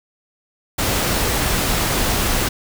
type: noise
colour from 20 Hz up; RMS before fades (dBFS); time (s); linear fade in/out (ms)
pink; -19; 0.78-2.49; 10
effects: none